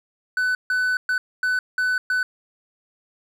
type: tone bursts at uneven times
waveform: triangle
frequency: 1500 Hz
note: F#6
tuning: 23 cents sharp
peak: -17 dBFS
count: 6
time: 0.37-0.55 / 0.7-0.97 / 1.09-1.18 / 1.43-1.59 / 1.78-1.98 / 2.1-2.23 s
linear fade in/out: 2 ms
effects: none